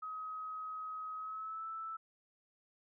sine tone with pitch glide, 1268 to 1318 Hz, D#6 to E6, +32 to -1 cents, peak -40 dBFS, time 0.02-1.97 s, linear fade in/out 10 ms, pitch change +67 cents, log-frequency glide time 1.16-1.66 s, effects none

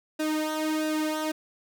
sawtooth tone with flanger, 310 Hz, D#4, 6 cents flat, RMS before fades -28 dBFS, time 0.19-1.32 s, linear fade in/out 10 ms, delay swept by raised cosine 0.92 to 2.82 ms, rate 1.5 Hz, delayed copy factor -0.75, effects none

